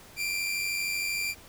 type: tone pair together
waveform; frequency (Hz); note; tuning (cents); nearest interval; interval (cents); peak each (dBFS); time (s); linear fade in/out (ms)
sawtooth; 2355 / 2448; D7 / D#7; +4 / -29; minor second; 67; -26 / -32; 0.16-1.35; 50
effects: pink hiss -51 dBFS RMS until 1.48 s